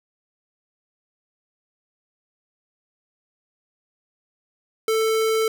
square tone, 442.6 Hz, A4, 10 cents sharp, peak -19 dBFS, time 4.88-5.48 s, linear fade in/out 2 ms, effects none

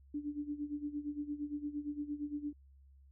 sine tone with tremolo, 293 Hz, D4, 4 cents flat, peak -34 dBFS, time 0.14-2.53 s, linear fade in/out 5 ms, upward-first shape sine, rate 8.7 Hz, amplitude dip 80%, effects added 68 Hz sine -58 dBFS peak until 3.11 s

